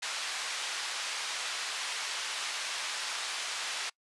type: band-pass noise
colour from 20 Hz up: white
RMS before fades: -36 dBFS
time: 0.02-3.9 s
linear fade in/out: 10 ms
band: 890 to 5000 Hz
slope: 12 dB/octave
effects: noise-tail reverb RT60 0.1 s tail -25 dB re dry + resampled to 24000 Hz